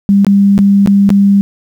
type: tone with dropouts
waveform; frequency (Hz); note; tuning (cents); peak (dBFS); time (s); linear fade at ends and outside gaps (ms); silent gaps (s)
sine; 199.2; G3; +28; -4; 0.09-1.41; 0; 0.247-0.267 / 0.579-0.589 / 0.861-0.874 / 1.092-1.103
effects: 7-bit